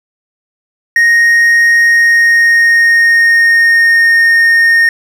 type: tone with pitch glide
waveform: triangle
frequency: 1864.7 to 1842.2 Hz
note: A#6 to A#6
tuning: 0 to -21 cents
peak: -3 dBFS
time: 0.96-4.89 s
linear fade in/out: 2 ms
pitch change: -21 cents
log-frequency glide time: 1.78-4.21 s
effects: none